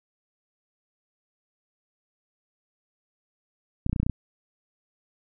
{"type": "clicks", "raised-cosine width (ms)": 5, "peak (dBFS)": -13, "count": 8, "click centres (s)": [3.864, 3.896, 3.93, 3.962, 4, 4.031, 4.065, 4.097], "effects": []}